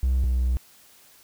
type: tone pair in turn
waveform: triangle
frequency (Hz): 64.3 / 62.36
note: C2 / B1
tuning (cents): -30 / +17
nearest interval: minor second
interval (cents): 53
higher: first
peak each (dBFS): -16 / -17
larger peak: first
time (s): 0.03-0.24 / 0.24-0.57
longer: second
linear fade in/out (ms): 0
effects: tanh soft clip ceiling -14 dBFS + white hiss -54 dBFS RMS until 1.23 s